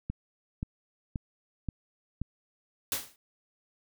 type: click train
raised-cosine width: 5 ms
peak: -20 dBFS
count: 5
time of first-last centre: 0.1-2.216 s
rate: 1.89 Hz
type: noise with exponential decay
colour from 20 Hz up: white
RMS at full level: -27 dBFS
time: 2.92-3.16 s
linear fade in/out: 1 ms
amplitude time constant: 51 ms
effects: none